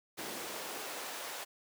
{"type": "noise with high-pass filter sweep", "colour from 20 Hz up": "pink", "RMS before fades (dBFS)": -42, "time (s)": [0.17, 1.45], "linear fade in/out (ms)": 20, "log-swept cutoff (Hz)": [290, 670], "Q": 0.97, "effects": []}